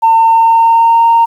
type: tone with pitch glide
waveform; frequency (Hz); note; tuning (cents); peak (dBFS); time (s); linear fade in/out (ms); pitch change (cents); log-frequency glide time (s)
sine; 904 to 923; A5 to A#5; +47 to -17; -3; 0.02-1.26; 20; +36; 0.16-1.05
effects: tanh soft clip ceiling -1 dBFS + 7-bit